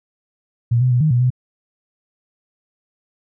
sine tone with pitch steps, 118.3 / 127 / 122.9 / 155.3 / 122.1 / 126.1 Hz, A#2 / B2 / B2 / D#3 / B2 / B2, +26 / +49 / -8 / -3 / -19 / +36 cents, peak -12 dBFS, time 0.71-1.304 s, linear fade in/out 10 ms, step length 99 ms, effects none

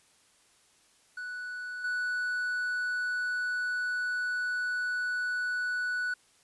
triangle tone with level steps, 1480 Hz, F#6, in tune, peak -34 / -27 dBFS, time 1.17-6.14 s, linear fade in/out 5 ms, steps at 1.84 s, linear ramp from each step 5 ms, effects white hiss -64 dBFS RMS until 6.43 s + resampled to 24000 Hz

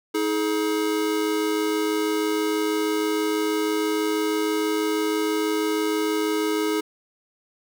square tone pair together, 317.2 / 423.4 Hz, D#4 / G#4, +33 / +33 cents, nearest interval perfect fourth, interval 500 cents, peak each -25 dBFS, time 0.14-6.81 s, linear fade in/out 10 ms, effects none

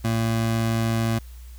25% pulse tone, 113.6 Hz, A#2, 44 cents flat, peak -17 dBFS, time 0.04-1.19 s, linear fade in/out 10 ms, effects added 60 Hz sine -38 dBFS peak until 1.58 s + white hiss -54 dBFS RMS until 1.58 s

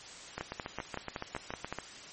two click trains, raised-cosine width 0.5 ms, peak -20 / -21 dBFS, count 8 / 11, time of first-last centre 0.41-1.726 / 0.38-1.786 s, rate 5.32 / 7.11 Hz, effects white hiss -48 dBFS RMS until 2.12 s + MP3 32 kbps

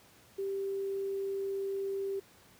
sine tone with quantisation, 392 Hz, G4, in tune, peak -32 dBFS, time 0.38-2.2 s, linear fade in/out 10 ms, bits 10, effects pink hiss -60 dBFS RMS until 2.59 s + high-pass 80 Hz 12 dB/octave

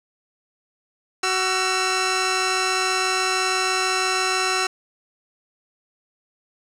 10% pulse tone pair together, 374 / 1342.1 Hz, F#4 / E6, +19 / +31 cents, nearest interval octave + minor seventh, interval 2212 cents, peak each -14 dBFS, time 1.23-4.67 s, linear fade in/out 5 ms, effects low-pass 8000 Hz 12 dB/octave + 8-bit

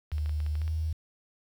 clicks, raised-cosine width 0.3 ms, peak -31 dBFS, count 9, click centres 0.117 / 0.182 / 0.26 / 0.294 / 0.403 / 0.464 / 0.554 / 0.617 / 0.679 s
sine tone with pitch glide, 75.9 to 79.31 Hz, D#2 to D#2, -42 to +34 cents, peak -27 dBFS, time 0.12-0.93 s, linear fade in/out 5 ms, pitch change +76 cents, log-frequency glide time 0.56-0.65 s
effects 9-bit

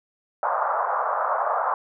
white band-pass noise, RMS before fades -24 dBFS, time 0.43-1.74 s, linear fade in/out 2 ms, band 560 to 1300 Hz, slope 48 dB/octave, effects none

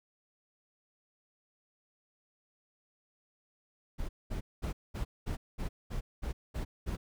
brown noise bursts, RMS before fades -35 dBFS, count 10, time 3.98-6.97 s, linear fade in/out 20 ms, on 110 ms, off 210 ms, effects none

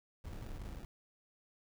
brown noise with sample-and-hold, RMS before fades -45 dBFS, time 0.24-0.85 s, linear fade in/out 5 ms, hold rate 1050 Hz, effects none

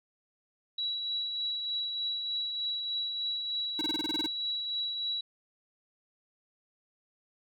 sine tone with tremolo, 3907 Hz, B7, 19 cents flat, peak -29 dBFS, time 0.78-5.21 s, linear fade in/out 5 ms, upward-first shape triangle, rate 3.3 Hz, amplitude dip 40%
square tone bursts, 310 Hz, D#4, 6 cents flat, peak -32 dBFS, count 10, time 3.79-4.262 s, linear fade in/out 2 ms, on 22 ms, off 28 ms
effects none

